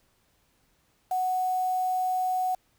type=tone with quantisation; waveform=sine; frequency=740 Hz; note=F#5; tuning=in tune; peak=-24 dBFS; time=1.11-2.55 s; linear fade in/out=5 ms; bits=7; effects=pink hiss -68 dBFS RMS until 2.78 s